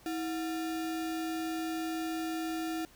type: tone with sample-and-hold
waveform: sine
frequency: 323 Hz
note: E4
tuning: 35 cents flat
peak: -32 dBFS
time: 0.06-2.85 s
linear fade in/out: 0 ms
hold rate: 1050 Hz
effects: pink hiss -59 dBFS RMS until 2.95 s